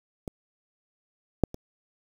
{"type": "clicks", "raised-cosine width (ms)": 2, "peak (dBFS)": [-20, -6, -24], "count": 3, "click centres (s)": [0.278, 1.437, 1.544], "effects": ["7-bit"]}